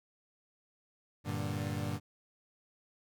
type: chord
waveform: 30% pulse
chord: G minor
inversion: none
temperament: equal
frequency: 98 / 116.54 / 146.83 Hz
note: G2 / Bb2 / D3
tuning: 0 / 0 / 0 cents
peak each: -35 / -37 / -36 dBFS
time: 1.24-2 s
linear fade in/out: 50 ms
effects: none